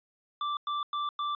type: tone bursts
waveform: square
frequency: 1173 Hz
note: D6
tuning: 2 cents flat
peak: -30 dBFS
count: 4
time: 0.41-1.35 s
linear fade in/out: 2 ms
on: 160 ms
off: 100 ms
effects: resampled to 11025 Hz